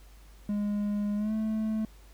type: tone with pitch glide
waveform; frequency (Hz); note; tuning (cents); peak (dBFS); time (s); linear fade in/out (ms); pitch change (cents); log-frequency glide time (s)
triangle; 206.2 to 218.1; G#3 to A3; -12 to -15; -25; 0.49-1.85; 2; +97; 1.16-1.33
effects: added 50 Hz sine -50 dBFS peak until 2.13 s + pink hiss -60 dBFS RMS until 2.13 s